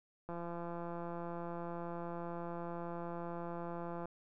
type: click train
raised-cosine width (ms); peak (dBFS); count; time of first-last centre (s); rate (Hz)
1; -30; 645; 0.29-4.056; 171
effects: none